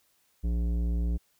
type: tone with tanh clipping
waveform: sine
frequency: 58.2 Hz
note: A#1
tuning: 2 cents flat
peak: -27 dBFS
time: 0.43-1.18 s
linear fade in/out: 20 ms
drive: 13 dB
effects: white hiss -69 dBFS RMS until 1.39 s